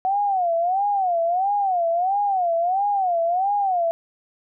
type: tone with vibrato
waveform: sine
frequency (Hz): 740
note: F#5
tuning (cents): 0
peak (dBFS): -18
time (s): 0.05-3.91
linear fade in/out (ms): 0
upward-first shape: sine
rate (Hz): 1.5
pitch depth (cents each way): 180
effects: none